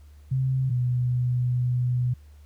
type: tone pair in turn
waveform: sine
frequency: 131.4 / 124.03 Hz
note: C3 / B2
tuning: +8 / +8 cents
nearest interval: minor second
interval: 100 cents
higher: first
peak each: -21 dBFS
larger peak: neither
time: 0.31-0.7 / 0.7-2.14 s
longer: second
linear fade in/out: 10 ms
effects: added 73 Hz sine -46 dBFS peak until 2.45 s + pink hiss -64 dBFS RMS until 2.45 s